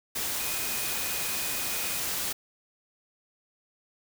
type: tone in noise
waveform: sine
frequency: 2489 Hz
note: D#7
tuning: in tune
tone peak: -40 dBFS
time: 0.39-1.99 s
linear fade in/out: 10 ms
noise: white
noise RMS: -31 dBFS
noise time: 0.15-2.33 s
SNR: -12 dB
effects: none